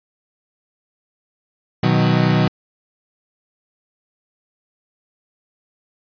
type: chord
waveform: 35% pulse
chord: B major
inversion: none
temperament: equal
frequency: 123.47 / 155.56 / 185 Hz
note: B2 / D#3 / F#3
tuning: 0 / 0 / 0 cents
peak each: -16 dBFS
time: 1.83-2.48 s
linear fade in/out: 5 ms
effects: resampled to 11025 Hz